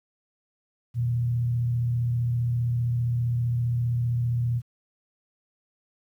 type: tone with frequency modulation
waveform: sine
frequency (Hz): 119.6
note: A#2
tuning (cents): +45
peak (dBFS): -22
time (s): 0.94-4.62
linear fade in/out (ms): 50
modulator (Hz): 35.2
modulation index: 0.3
effects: 10-bit